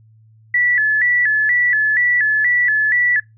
sine tone with vibrato, 1835 Hz, A#6, 28 cents flat, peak -12 dBFS, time 0.54-3.2 s, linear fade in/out 5 ms, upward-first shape square, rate 2.1 Hz, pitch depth 110 cents each way, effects noise-tail reverb RT60 0.2 s tail -24 dB re dry + added 110 Hz sine -46 dBFS peak until 3.37 s

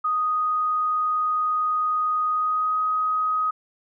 sine tone with pitch glide, 1244.5 to 1257.5 Hz, D#6 to D#6, 0 to +18 cents, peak -20 dBFS, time 0.04-3.51 s, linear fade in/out 10 ms, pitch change +18 cents, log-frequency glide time 2.3-2.79 s, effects none

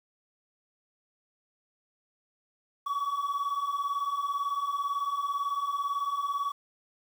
triangle beating tone pair, 1119 / 1137 Hz, C#6 / C#6, +16 / +44 cents, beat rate 18 Hz, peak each -31 / -27 dBFS, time 2.86-6.52 s, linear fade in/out 10 ms, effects tanh soft clip ceiling -22 dBFS + 9-bit

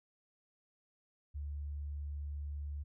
sine tone, 72.6 Hz, D2, 19 cents flat, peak -38 dBFS, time 1.34-2.84 s, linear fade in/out 20 ms, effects none

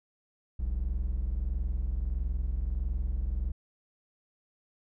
triangle tone pair together, 43.18 / 64.7 Hz, F1 / C2, -19 / -19 cents, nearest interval perfect fifth, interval 700 cents, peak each -29 / -28 dBFS, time 0.59-3.52 s, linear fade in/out 10 ms, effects tanh soft clip ceiling -19 dBFS

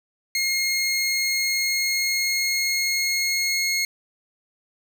20% pulse tone with pitch glide, 2145 to 2160 Hz, C7 to C#7, +42 to -45 cents, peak -16 dBFS, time 0.35-3.85 s, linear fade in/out 2 ms, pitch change +13 cents, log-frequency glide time 0.81-3.63 s, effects none

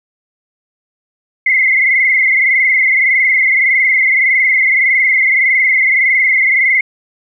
sine tone with frequency modulation, 2093 Hz, C7, in tune, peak -8 dBFS, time 1.46-6.81 s, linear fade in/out 5 ms, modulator 21.7 Hz, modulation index 4, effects none

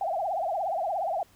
sine tone with vibrato, 719 Hz, F#5, 50 cents flat, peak -26 dBFS, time 0.01-1.23 s, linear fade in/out 2 ms, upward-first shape triangle, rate 17 Hz, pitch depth 250 cents each way, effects pink hiss -60 dBFS RMS until 1.35 s

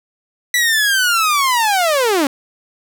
sawtooth linear sweep, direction down, 1975.5 to 261.6 Hz, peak -9 dBFS, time 0.54-2.27 s, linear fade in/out 2 ms, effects none

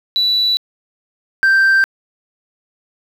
sine tone pair in turn, 3951 / 1568 Hz, B7 / G6, 0 / 0 cents, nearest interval octave + major third, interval 1600 cents, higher first, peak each -11 / -6 dBFS, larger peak second, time 0.16-0.57 / 1.43-1.84 s, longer neither, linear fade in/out 0 ms, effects tanh soft clip ceiling -8 dBFS + 7-bit

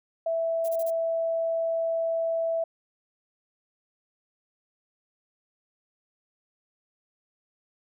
sine tone, 659.3 Hz, E5, in tune, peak -24 dBFS, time 0.26-2.64 s, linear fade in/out 5 ms
violet noise bursts, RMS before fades -41 dBFS, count 4, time 0.64-0.906 s, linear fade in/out 10 ms, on 47 ms, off 26 ms
effects none

